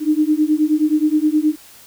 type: beating tone pair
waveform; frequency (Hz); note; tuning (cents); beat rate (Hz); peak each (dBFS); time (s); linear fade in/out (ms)
sine; 301.1 / 310.6; D4 / D#4; +43 / -3; 9.5; -16; 0-1.56; 50
effects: white hiss -44 dBFS RMS until 1.86 s

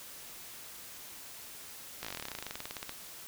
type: slowing click train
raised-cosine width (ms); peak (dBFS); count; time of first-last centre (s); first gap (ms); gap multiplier
0.2; -21; 25; 2.03-2.894; 17; 1.06
effects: white hiss -48 dBFS RMS until 3.27 s

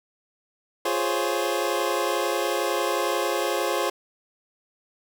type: chord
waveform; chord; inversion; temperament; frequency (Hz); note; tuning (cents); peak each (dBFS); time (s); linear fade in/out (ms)
25% pulse; Db major seventh; first; equal; 349.2 / 415.3 / 523.3 / 554.4; F4 / Ab4 / C5 / Db5; 0 / 0 / 0 / 0; -25; 0.85-3.9; 5
effects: none

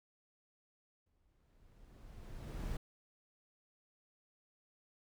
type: noise with exponential growth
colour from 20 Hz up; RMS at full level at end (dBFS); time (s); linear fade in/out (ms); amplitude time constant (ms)
brown; -38; 1.06-2.77; 5; 370
effects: none

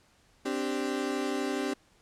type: chord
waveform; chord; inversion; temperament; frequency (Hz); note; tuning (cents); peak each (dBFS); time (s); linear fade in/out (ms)
35% pulse; C suspended second; none; equal; 261.6 / 293.7 / 392; C4 / D4 / G4; 0 / 0 / 0; -32; 0.45-1.74; 10
effects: pink hiss -64 dBFS RMS until 2.01 s + low-pass 9000 Hz 12 dB/octave

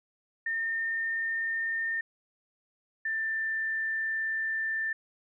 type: tone pair in turn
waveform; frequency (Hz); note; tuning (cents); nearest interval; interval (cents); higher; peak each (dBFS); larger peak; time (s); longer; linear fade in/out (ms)
sine; 1816 / 1780.7; A#6 / A6; -46 / +20; unison; 34; first; -28; neither; 0.46-2.01 / 3.05-4.93; second; 5
effects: none

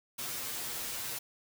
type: noise with comb filter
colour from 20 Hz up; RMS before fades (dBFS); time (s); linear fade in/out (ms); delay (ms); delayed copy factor
white; -38; 0.18-1.19; 10; 8.4; +0.8
effects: none

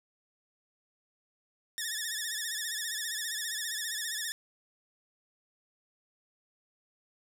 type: tone with vibrato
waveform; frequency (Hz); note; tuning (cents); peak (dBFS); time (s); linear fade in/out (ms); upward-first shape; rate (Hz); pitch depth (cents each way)
10% pulse; 1777; A6; +17; -24; 1.78-4.32; 0; sine; 15; 90
effects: none

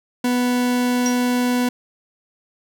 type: tone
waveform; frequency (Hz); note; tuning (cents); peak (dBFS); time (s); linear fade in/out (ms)
40% pulse; 246.9; B3; 0; -16; 0.24-1.69; 5
type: tone with exponential decay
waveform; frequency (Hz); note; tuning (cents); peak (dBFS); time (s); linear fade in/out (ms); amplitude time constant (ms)
sine; 5730; F8; +44; -18; 1.06-1.2; 0; 30
effects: none

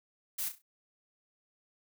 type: noise with echo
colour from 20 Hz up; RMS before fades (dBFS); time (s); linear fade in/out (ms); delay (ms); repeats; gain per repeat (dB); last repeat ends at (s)
blue; -35; 0.38-0.49; 10; 33; 4; -9; 0.622
effects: none

